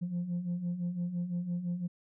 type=beating tone pair; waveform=sine; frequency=171.2 / 177.1 Hz; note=F3 / F3; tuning=-34 / +24 cents; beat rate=5.9 Hz; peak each=-37 / -31 dBFS; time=0.01-1.88 s; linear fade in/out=20 ms; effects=tanh soft clip ceiling -28 dBFS